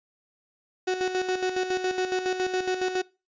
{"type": "tone with tremolo", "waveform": "35% pulse", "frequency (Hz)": 370, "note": "F#4", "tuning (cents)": 0, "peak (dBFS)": -21, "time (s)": [0.87, 3.02], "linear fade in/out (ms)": 10, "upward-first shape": "square", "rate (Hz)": 7.2, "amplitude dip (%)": 55, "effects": ["noise-tail reverb RT60 0.3 s tail -23 dB re dry", "resampled to 16000 Hz"]}